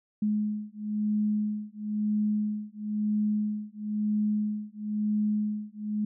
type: beating tone pair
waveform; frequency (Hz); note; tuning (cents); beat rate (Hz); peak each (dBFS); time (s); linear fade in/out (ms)
sine; 210.4 / 211.4; G#3 / G#3; +23 / +31; 1; -29; 0.22-6.05; 5
effects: none